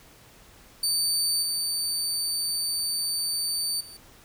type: tone with level steps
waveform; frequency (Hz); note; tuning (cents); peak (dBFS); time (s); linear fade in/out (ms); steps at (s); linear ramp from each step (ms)
25% pulse; 4583; D8; -43; -18 / -21 / -38; 0.83-3.97; 5; 1.42 / 3.8; 10
effects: pink hiss -53 dBFS RMS until 4.24 s